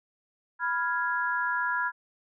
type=chord; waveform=sine; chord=F diminished; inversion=second; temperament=equal; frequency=987.8 / 1396.9 / 1661.2 Hz; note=Cb6 / F6 / Ab6; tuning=0 / 0 / 0 cents; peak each=-30 dBFS; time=0.59-1.92 s; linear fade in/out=50 ms; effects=none